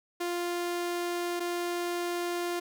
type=tone pair in turn; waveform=sawtooth; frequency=349.2 / 349.2 Hz; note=F4 / F4; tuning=0 / 0 cents; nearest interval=unison; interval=0 cents; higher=neither; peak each=-26 dBFS; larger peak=neither; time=0.2-1.4 / 1.4-2.6 s; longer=neither; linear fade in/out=10 ms; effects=none